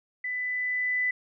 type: tone with level ramp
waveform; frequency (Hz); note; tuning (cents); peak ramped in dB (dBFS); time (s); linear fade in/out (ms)
sine; 1996; B6; +18; -29 to -23; 0.24-1.11; 5
effects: none